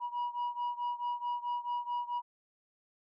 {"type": "beating tone pair", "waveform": "sine", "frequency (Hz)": [965, 969.6], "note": ["B5", "B5"], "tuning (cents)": [-40, -32], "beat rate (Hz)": 4.6, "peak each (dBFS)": [-33, -35], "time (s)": [0, 2.22], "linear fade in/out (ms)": 50, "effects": ["tanh soft clip ceiling -30 dBFS"]}